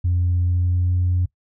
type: tone with pitch glide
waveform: sine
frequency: 88.4 to 89.79 Hz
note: F2 to F2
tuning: +22 to +49 cents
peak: -15 dBFS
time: 0.04-1.26 s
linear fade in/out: 10 ms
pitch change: +27 cents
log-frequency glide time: 0.42-1.03 s
effects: noise-tail reverb RT60 0.1 s tail -21 dB re dry + tanh soft clip ceiling -13 dBFS